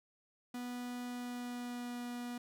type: tone with pitch glide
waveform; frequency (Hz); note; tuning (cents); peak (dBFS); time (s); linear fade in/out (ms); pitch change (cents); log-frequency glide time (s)
45% pulse; 245.4 to 242.7; B3 to B3; -11 to -30; -40; 0.54-2.38; 5; -19; 1.06-2.02
effects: none